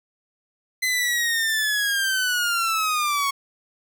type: linear sweep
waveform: sawtooth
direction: down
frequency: 2041 to 1100 Hz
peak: -17 dBFS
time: 0.82-3.31 s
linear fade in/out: 10 ms
effects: none